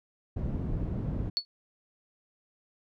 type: low-pass noise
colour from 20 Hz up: white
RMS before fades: -32 dBFS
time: 0.36-1.3 s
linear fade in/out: 10 ms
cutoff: 160 Hz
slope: 12 dB/octave
type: tone with exponential decay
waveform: sine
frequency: 4425 Hz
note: C#8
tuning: 4 cents flat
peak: -21 dBFS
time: 1.37-1.45 s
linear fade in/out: 0 ms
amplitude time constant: 17 ms
effects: none